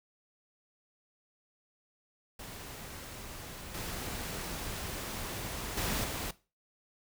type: noise with level steps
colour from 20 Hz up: pink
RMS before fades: -45 / -39 / -33 / -37 dBFS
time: 2.39-6.31 s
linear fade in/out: 5 ms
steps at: 3.74 / 5.77 / 6.04 s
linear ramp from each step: 5 ms
effects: noise-tail reverb RT60 0.3 s tail -18 dB re dry